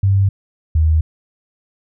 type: tone pair in turn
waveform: sine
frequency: 98 / 78.81 Hz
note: G2 / D#2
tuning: 0 / +23 cents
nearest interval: major third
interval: 377 cents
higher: first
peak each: -10 dBFS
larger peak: neither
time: 0.03-0.29 / 0.75-1.01 s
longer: neither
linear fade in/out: 5 ms
effects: none